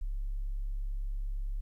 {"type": "tone", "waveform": "sine", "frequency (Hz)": 34.45, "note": "C#1", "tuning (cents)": -10, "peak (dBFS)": -30, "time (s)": [0.01, 1.61], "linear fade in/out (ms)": 10, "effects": ["tanh soft clip ceiling -28 dBFS", "12-bit"]}